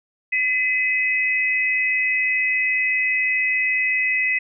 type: tone pair together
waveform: sine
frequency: 2021 / 2546 Hz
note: B6 / D#7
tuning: +39 / +39 cents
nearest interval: major third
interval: 400 cents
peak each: -20 / -21 dBFS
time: 0.32-4.39 s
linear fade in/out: 10 ms
effects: none